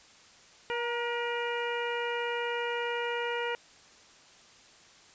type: harmonic tone with a mistuned harmonic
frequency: 477.1 Hz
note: A#4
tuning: 40 cents sharp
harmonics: 1 / 2 / 3 / 4 / 5 / 6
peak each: -33 / -36 / -38 / -39 / -40 / -41 dBFS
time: 0.7-3.55 s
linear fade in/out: 0 ms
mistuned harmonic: 2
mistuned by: -29 cents
effects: white hiss -56 dBFS RMS until 5.14 s + resampled to 16000 Hz